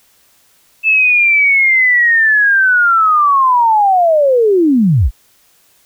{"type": "linear sweep", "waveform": "sine", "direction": "down", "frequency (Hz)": [2637, 38.95], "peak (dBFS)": -7, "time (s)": [0.83, 5.11], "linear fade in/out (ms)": 50, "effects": ["white hiss -52 dBFS RMS until 5.85 s"]}